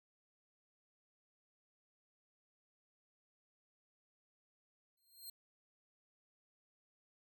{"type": "tone with exponential growth", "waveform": "10% pulse", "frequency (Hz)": 4194, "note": "C8", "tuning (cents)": 3, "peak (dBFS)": -38, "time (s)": [4.97, 5.3], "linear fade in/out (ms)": 5, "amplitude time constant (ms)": 71, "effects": []}